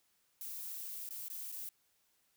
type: noise with dropouts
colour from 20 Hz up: violet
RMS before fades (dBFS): -44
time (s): 0.41-1.69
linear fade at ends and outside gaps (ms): 1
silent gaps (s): 1.09-1.107 / 1.283-1.3 / 1.518-1.523
effects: white hiss -75 dBFS RMS until 2.36 s